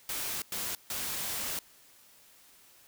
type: noise bursts at uneven times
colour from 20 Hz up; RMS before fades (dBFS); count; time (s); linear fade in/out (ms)
white; -35; 3; 0.09-0.42 / 0.52-0.75 / 0.9-1.59; 2
effects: white hiss -59 dBFS RMS until 2.87 s